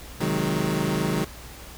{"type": "chord", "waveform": "25% pulse", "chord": "Ab dominant seventh", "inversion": "first", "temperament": "equal with one note detuned", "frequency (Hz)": [130.81, 155.56, 185, 209.5], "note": ["C3", "Eb3", "Gb3", "Ab3"], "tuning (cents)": [0, 0, 0, 15], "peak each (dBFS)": [-28, -23, -24, -25], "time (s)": [0.2, 1.25], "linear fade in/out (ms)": 10, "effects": ["added 60 Hz sine -43 dBFS peak until 1.77 s", "pink hiss -43 dBFS RMS until 1.77 s"]}